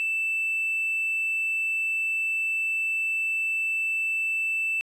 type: tone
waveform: triangle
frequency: 2650 Hz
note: E7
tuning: 9 cents sharp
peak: -21 dBFS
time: 0-4.81 s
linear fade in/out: 0 ms
effects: tanh soft clip ceiling -20 dBFS + resampled to 32000 Hz